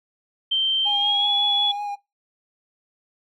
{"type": "tone with pitch glide", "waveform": "sine", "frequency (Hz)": [3129, 3393], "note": ["G7", "G#7"], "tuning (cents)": [-4, 36], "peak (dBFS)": -18, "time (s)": [0.51, 1.72], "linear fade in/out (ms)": 10, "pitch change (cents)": 140, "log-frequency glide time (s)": [0.83, 1.31]}
{"type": "tone with vibrato", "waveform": "triangle", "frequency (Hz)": 819, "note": "G#5", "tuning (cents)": -24, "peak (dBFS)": -24, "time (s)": [0.85, 1.96], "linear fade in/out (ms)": 20, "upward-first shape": "triangle", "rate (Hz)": 5.4, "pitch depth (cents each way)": 24}
{"effects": ["noise-tail reverb RT60 0.2 s tail -20 dB re dry"]}